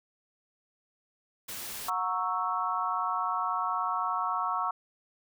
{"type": "noise", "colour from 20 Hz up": "white", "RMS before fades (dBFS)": -39, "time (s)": [1.48, 1.9], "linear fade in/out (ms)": 10}
{"type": "chord", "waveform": "sine", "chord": "F# dominant seventh", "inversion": "none", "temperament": "equal with one note detuned", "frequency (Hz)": [728.1, 932.3, 1108.7, 1318.5], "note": ["F#5", "A#5", "C#6", "E6"], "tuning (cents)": [-28, 0, 0, 0], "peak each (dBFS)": [-35, -34, -31, -33], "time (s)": [1.88, 4.71], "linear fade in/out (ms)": 5}
{"effects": []}